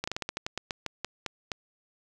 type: slowing click train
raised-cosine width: 0.2 ms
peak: -14 dBFS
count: 14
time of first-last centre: 0.04-1.518 s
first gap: 35 ms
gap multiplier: 1.18
effects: none